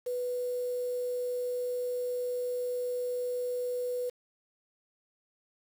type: tone with quantisation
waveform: sine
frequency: 493.9 Hz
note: B4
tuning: in tune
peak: -30 dBFS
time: 0.06-4.1 s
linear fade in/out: 10 ms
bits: 8
effects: none